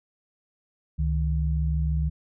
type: tone pair together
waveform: sine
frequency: 69.3 / 155.72 Hz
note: C#2 / D#3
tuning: 0 / +2 cents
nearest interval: octave + major second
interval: 1402 cents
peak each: -23 / -27 dBFS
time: 0.98-2.1 s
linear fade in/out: 20 ms
effects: none